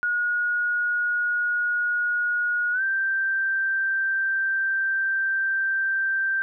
sine tone with pitch glide, 1446 to 1567.8 Hz, F#6 to G6, -40 to 0 cents, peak -21 dBFS, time 0.03-6.42 s, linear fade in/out 0 ms, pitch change +140 cents, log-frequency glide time 2.72-2.82 s, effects none

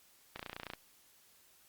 click train, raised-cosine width 0.3 ms, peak -25 dBFS, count 12, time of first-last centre 0.36-0.735 s, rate 29.3 Hz, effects white hiss -65 dBFS RMS until 1.68 s + Opus 48 kbps

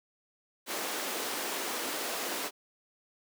pink high-pass noise, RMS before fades -35 dBFS, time 0.66-2.51 s, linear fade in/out 50 ms, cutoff 290 Hz, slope 24 dB/octave, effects none

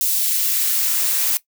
blue noise with high-pass filter sweep, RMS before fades -19 dBFS, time 0.01-1.37 s, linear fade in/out 0 ms, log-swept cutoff 3800 to 410 Hz, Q 0.71, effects noise-tail reverb RT60 0.1 s tail -17 dB re dry

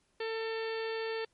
harmonic tone with a mistuned harmonic, 447.7 Hz, A4, 30 cents sharp, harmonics 1 / 2 / 3 / 4 / 5 / 6 / 7 / 8 / 9 / 10, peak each -34 / -44 / -48 / -43 / -49 / -47 / -52 / -51 / -58 / -49 dBFS, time 0.2-1.25 s, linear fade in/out 5 ms, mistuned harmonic 8, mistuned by -17 cents, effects pink hiss -73 dBFS RMS until 1.33 s + MP3 48 kbps

